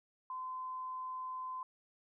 sine tone, 1027 Hz, C6, 33 cents flat, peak -39 dBFS, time 0.3-1.63 s, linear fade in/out 2 ms, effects none

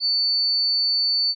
sine tone, 4500 Hz, C#8, 25 cents sharp, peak -18 dBFS, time 0-1.35 s, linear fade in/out 50 ms, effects none

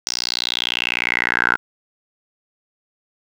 10% pulse tone with band-pass filter sweep, 60 Hz, B1, 49 cents flat, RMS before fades -22 dBFS, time 0.07-1.57 s, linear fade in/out 0 ms, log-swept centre 5600 to 1400 Hz, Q 6, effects none

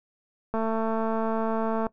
click train, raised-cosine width 1 ms, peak -15 dBFS, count 297, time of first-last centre 0.54-1.867 s, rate 223 Hz, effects noise-tail reverb RT60 0.1 s tail -20 dB re dry

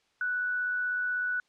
sine tone with amplitude modulation, 1480 Hz, F#6, in tune, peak -26 dBFS, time 0.21-1.4 s, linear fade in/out 2 ms, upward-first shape sine, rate 96.2 Hz, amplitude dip 30%, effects white hiss -70 dBFS RMS until 1.48 s + low-pass 5000 Hz 12 dB/octave

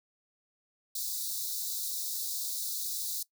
white high-pass noise, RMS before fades -35 dBFS, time 0.95-3.23 s, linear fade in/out 5 ms, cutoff 3700 Hz, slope 96 dB/octave, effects noise-tail reverb RT60 0.1 s tail -20 dB re dry

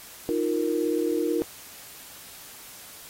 sine chord, Eb suspended second, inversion none, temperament equal, 311.1 / 349.2 / 466.2 Hz, Eb4 / F4 / Bb4, 0 / 0 / 0 cents, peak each -27 dBFS, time 0.29-1.42 s, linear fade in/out 0 ms, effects white hiss -45 dBFS RMS until 3.09 s + AAC 48 kbps

